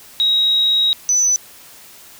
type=tone pair in turn; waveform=sine; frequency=3809 / 5998 Hz; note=A#7 / F#8; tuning=+37 / +23 cents; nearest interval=minor sixth; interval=786 cents; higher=second; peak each=-12 dBFS; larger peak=neither; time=0.2-0.93 / 1.09-1.36 s; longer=first; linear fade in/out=0 ms; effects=white hiss -42 dBFS RMS until 2.19 s